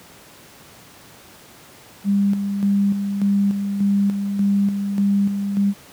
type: tone with tremolo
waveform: sine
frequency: 200 Hz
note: G3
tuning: 35 cents sharp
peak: -14 dBFS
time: 2.04-5.74 s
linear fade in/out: 50 ms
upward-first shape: square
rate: 1.7 Hz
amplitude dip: 50%
effects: pink hiss -45 dBFS RMS until 5.92 s + high-pass 100 Hz 12 dB/octave